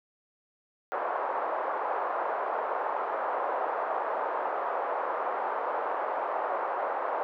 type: band-pass noise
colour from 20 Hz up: white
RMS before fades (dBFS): -31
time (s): 0.92-7.23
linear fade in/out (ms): 0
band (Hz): 490 to 1100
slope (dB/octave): 24
effects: none